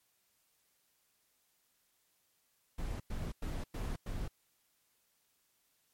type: noise bursts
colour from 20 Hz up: brown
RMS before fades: -38 dBFS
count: 5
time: 2.78-4.28 s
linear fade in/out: 5 ms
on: 220 ms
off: 100 ms
effects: white hiss -75 dBFS RMS until 5.93 s + MP3 64 kbps